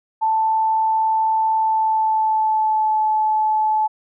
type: tone with pitch glide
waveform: sine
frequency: 882 to 864.3 Hz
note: A5 to A5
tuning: +4 to -31 cents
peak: -15 dBFS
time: 0.21-3.88 s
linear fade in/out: 20 ms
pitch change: -35 cents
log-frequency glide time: 1.57-3.01 s
effects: none